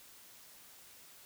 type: silence
effects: white hiss -57 dBFS RMS until 1.25 s